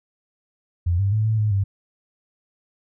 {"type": "tone with pitch steps", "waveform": "sine", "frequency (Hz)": [86.9, 99, 108.1, 110.1, 106.7, 98.7], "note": ["F2", "G2", "A2", "A2", "G#2", "G2"], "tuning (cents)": [-8, 18, -30, 2, 47, 12], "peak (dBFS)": -17, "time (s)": [0.86, 1.64], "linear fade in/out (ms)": 10, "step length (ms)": 130, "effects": []}